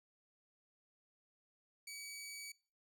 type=tone; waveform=15% pulse; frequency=2275 Hz; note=C#7; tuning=44 cents sharp; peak=-40 dBFS; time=1.87-2.52 s; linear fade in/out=5 ms; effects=noise-tail reverb RT60 0.4 s tail -24 dB re dry